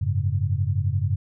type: chord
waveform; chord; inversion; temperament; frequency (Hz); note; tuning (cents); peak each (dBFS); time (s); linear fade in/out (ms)
sine; F# suspended second; none; just; 92.5 / 104.06 / 138.75; F#2 / G#2 / C#3; 0 / +4 / +2; -24 / -24 / -27; 0.01-1.16; 10
effects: none